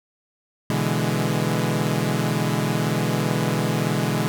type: chord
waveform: sawtooth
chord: E dominant seventh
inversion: second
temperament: equal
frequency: 123.47 / 146.83 / 164.81 / 207.7 Hz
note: B2 / D3 / E3 / G#3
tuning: 0 / 0 / 0 / 0 cents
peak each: -22 dBFS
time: 0.7-4.28 s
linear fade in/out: 0 ms
effects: none